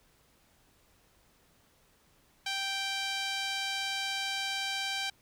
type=tone with band-pass filter; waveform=sawtooth; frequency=783 Hz; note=G5; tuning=2 cents flat; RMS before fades=-34 dBFS; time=2.46-5.1 s; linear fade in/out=5 ms; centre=3600 Hz; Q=1.2; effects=pink hiss -66 dBFS RMS until 5.21 s